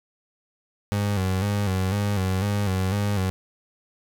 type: tone with vibrato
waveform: 30% pulse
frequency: 98 Hz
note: G2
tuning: in tune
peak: -19 dBFS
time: 0.92-3.3 s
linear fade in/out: 0 ms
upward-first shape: square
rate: 2 Hz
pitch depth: 73 cents each way
effects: none